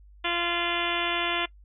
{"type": "harmonic tone with a mistuned harmonic", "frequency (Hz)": 345.3, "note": "F4", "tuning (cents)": -20, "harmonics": [1, 2, 3, 4, 5, 6, 7, 8, 9, 10], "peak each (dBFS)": [-34, -34, -34, -34, -34, -34, -34, -34, -34, -34], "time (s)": [0.24, 1.46], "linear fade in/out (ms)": 10, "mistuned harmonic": 9, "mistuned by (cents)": -41, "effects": ["noise-tail reverb RT60 0.1 s tail -21 dB re dry", "added 50 Hz sine -49 dBFS peak until 1.64 s"]}